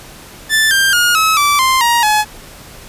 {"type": "tone with pitch steps", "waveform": "sawtooth", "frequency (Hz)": [1760, 1586.2, 1429.6, 1288.4, 1161.2, 1046.5, 943.2, 850], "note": ["A6", "G6", "F6", "E6", "D6", "C6", "A#5", "G#5"], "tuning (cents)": [0, 20, 40, -40, -20, 0, 20, 40], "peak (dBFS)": -6, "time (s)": [0.49, 2.25], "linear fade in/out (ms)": 50, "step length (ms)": 220, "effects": ["pink hiss -36 dBFS RMS until 2.88 s", "resampled to 32000 Hz"]}